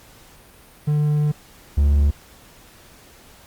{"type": "tone pair in turn", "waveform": "triangle", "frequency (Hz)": [149.2, 71.89], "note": ["D3", "D2"], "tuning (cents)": [28, -36], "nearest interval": "octave + minor second", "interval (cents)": 1264, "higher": "first", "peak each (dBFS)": [-14, -11], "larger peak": "second", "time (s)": [[0.87, 1.32], [1.77, 2.11]], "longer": "first", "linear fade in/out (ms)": 10, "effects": ["pink hiss -48 dBFS RMS until 3.46 s", "Opus 48 kbps"]}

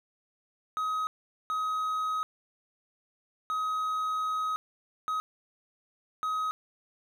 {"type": "tone bursts at uneven times", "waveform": "triangle", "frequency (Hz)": 1265, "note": "D#6", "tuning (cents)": 28, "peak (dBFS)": -26, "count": 5, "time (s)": [[0.77, 1.07], [1.5, 2.23], [3.5, 4.56], [5.08, 5.2], [6.23, 6.51]], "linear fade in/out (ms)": 0, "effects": []}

